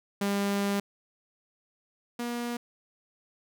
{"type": "tone pair in turn", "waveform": "sawtooth", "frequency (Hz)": [200.5, 239.1], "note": ["G3", "A#3"], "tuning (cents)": [39, 44], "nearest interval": "minor third", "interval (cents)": 305, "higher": "second", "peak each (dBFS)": [-22, -27], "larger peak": "first", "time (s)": [[0.21, 0.8], [2.19, 2.57]], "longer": "first", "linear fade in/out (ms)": 5, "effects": []}